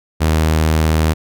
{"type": "tone", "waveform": "sawtooth", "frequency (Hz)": 78.8, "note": "D#2", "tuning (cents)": 23, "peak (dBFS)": -8, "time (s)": [0.2, 1.14], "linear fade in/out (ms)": 20, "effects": []}